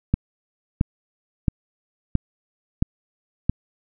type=click train; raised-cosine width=5 ms; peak=-5 dBFS; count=6; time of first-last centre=0.14-3.496 s; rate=1.49 Hz; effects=none